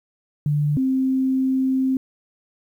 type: tone pair in turn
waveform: sine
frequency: 147.5 / 262.8 Hz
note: D3 / C4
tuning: +8 / +8 cents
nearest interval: minor seventh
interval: 1000 cents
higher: second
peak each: -17 dBFS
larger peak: neither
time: 0.46-0.77 / 0.77-1.97 s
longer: second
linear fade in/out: 2 ms
effects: 9-bit